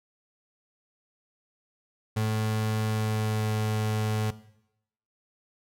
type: tone with pitch glide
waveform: 35% pulse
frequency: 108.9 to 108.02 Hz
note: A2 to A2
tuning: -17 to -31 cents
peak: -23 dBFS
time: 2.16-4.31 s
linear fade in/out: 10 ms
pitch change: -14 cents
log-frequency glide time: 2.86-3.51 s
effects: noise-tail reverb RT60 0.8 s tail -17 dB re dry